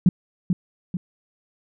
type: tone with echo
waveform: sine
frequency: 180 Hz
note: F#3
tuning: 47 cents flat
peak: -10 dBFS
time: 0.06-0.09 s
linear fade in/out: 2 ms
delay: 440 ms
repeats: 2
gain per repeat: -6 dB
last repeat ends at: 0.97 s
effects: none